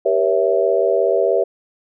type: chord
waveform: sine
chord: G diminished seventh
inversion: none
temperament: equal with one note detuned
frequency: 392 / 477.9 / 554.4 / 659.3 Hz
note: G4 / Bb4 / Db5 / Fb5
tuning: 0 / +43 / 0 / 0 cents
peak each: -19 dBFS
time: 0.05-1.44 s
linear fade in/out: 10 ms
effects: none